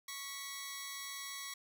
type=tone pair together; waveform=10% pulse; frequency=1108 / 1949.3 Hz; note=C#6 / B6; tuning=-1 / -23 cents; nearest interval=minor seventh; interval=978 cents; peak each=-37 / -36 dBFS; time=0.08-1.54 s; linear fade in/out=5 ms; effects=none